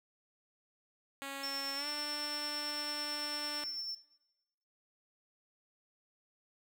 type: tone with pitch glide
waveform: 5% pulse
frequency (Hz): 275.5 to 295.3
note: C#4 to D4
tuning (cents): -11 to +10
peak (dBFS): -29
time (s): 1.22-3.64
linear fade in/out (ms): 0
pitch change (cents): +121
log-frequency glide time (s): 1.75-1.87
type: tone with tremolo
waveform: triangle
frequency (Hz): 5390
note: E8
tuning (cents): +38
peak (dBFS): -36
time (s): 1.43-3.95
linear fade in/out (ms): 5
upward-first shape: sine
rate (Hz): 9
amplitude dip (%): 30
effects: noise-tail reverb RT60 1.0 s tail -17 dB re dry